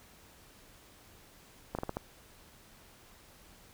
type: slowing click train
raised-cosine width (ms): 1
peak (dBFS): -20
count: 5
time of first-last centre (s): 1.75-1.969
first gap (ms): 37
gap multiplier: 1.27
effects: pink hiss -58 dBFS RMS until 3.73 s